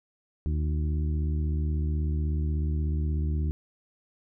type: harmonic tone with a mistuned harmonic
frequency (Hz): 76.4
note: D#2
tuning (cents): -31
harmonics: 1 / 2 / 3 / 4 / 5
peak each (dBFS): -25 / -33 / -40 / -41 / -45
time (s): 0.46-3.51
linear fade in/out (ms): 0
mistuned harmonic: 5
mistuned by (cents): -62
effects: none